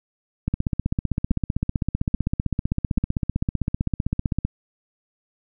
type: two click trains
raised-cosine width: 5 ms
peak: -9 / -9 dBFS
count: 4 / 62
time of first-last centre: 0.48-2.98 / 0.54-4.45 s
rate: 1.2 / 15.6 Hz
effects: none